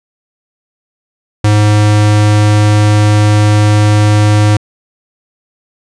square tone, 105.1 Hz, G#2, 21 cents sharp, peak -6 dBFS, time 1.44-4.57 s, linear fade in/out 5 ms, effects resampled to 22050 Hz

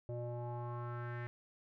square tone with low-pass filter sweep, 120.3 Hz, B2, 45 cents flat, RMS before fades -42 dBFS, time 0.09-1.27 s, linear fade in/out 0 ms, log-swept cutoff 540 to 1900 Hz, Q 3.8, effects none

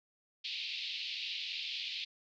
white band-pass noise, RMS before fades -40 dBFS, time 0.44-2.05 s, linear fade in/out 10 ms, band 2400 to 4400 Hz, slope 48 dB/octave, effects none

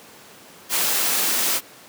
white noise, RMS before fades -21 dBFS, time 0.69-1.61 s, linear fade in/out 50 ms, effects pink hiss -45 dBFS RMS until 1.88 s + high-pass 200 Hz 12 dB/octave

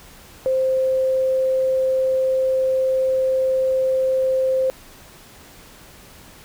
sine tone, 523.3 Hz, C5, in tune, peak -16 dBFS, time 0.46-4.7 s, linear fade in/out 0 ms, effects pink hiss -45 dBFS RMS until 6.44 s

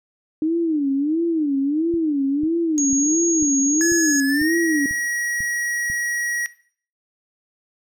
sine tone with vibrato, 303.6 Hz, D#4, 42 cents flat, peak -17 dBFS, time 0.42-4.86 s, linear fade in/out 2 ms, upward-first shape sine, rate 1.5 Hz, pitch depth 190 cents each way
click train, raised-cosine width 5 ms, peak -24 dBFS, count 9, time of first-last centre 1.94-5.9 s, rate 2.02 Hz
sine tone, 6620 Hz, G#8, 6 cents flat, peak -19 dBFS, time 2.78-4.2 s, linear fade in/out 0 ms
square tone with pitch glide, 1700 to 1908.2 Hz, G#6 to A#6, +40 to +40 cents, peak -22 dBFS, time 3.81-6.46 s, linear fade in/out 0 ms, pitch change +200 cents, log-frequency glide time 4.24-4.55 s
effects noise-tail reverb RT60 0.5 s tail -17 dB re dry

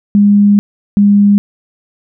sine tone pair in turn, 203.9 / 203.1 Hz, G#3 / G#3, -32 / -38 cents, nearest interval unison, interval 6 cents, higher first, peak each -4 dBFS, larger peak neither, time 0.15-0.59 / 0.97-1.38 s, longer first, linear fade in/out 0 ms, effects none

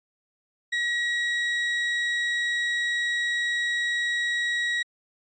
35% pulse tone, 1909 Hz, A#6, 41 cents sharp, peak -22 dBFS, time 0.72-4.83 s, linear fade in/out 10 ms, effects resampled to 16000 Hz

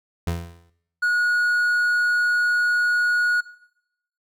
30% pulse tone with exponential decay, 84.9 Hz, F2, 48 cents flat, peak -18 dBFS, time 0.27-0.7 s, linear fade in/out 5 ms, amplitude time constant 93 ms
triangle tone, 1452 Hz, F#6, 33 cents flat, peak -16 dBFS, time 1.02-3.41 s, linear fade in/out 10 ms
effects noise-tail reverb RT60 0.8 s tail -18 dB re dry

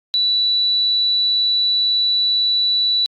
sine tone, 3951 Hz, B7, in tune, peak -14 dBFS, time 0.14-3.06 s, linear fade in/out 0 ms, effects AAC 48 kbps

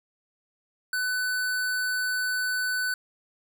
square tone, 1500 Hz, F#6, 23 cents sharp, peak -26 dBFS, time 0.93-2.94 s, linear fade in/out 2 ms, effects none

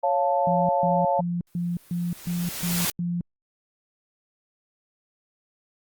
sine chord, Db augmented, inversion none, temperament equal, 554.4 / 698.5 / 880 Hz, Db5 / F5 / A5, 0 / 0 / 0 cents, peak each -24 dBFS, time 0.03-1.21 s, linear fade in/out 10 ms
sine tone bursts, 173.8 Hz, F3, 8 cents flat, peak -24 dBFS, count 8, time 0.47-3.21 s, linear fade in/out 2 ms, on 220 ms, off 140 ms
white noise with exponential growth, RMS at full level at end -24 dBFS, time 1.47-2.9 s, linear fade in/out 1 ms, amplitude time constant 310 ms
effects Opus 32 kbps

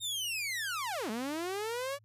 sawtooth linear two-way sweep, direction down then up, 3729 to 208.3 to 578 Hz, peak -30 dBFS, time 0-1.99 s, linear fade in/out 50 ms, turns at 1.1 s, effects added 108 Hz sine -61 dBFS peak until 2.04 s + resampled to 32000 Hz

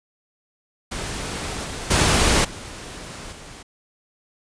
pink noise with level steps, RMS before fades -29 / -31 / -17 / -36 / -40 dBFS, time 0.91-3.63 s, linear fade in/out 10 ms, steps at 1.64 / 1.9 / 2.44 / 3.32 s, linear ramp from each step 10 ms, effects resampled to 22050 Hz

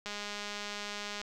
click train, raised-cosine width 0.2 ms, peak -22 dBFS, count 239, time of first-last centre 0.06-1.215 s, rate 206 Hz, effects none

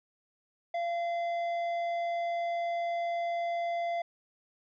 sine tone with tanh clipping, 686 Hz, F5, 31 cents flat, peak -31 dBFS, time 0.74-4.02 s, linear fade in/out 5 ms, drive 9 dB, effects none

